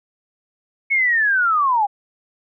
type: linear sweep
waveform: sine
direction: down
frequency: 2217 to 784 Hz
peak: -14 dBFS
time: 0.9-1.87 s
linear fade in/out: 20 ms
effects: none